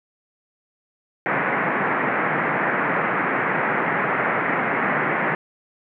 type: band-pass noise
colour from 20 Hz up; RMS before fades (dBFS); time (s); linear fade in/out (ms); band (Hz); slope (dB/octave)
white; -22; 1.26-5.35; 0; 130 to 2100; 48
effects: none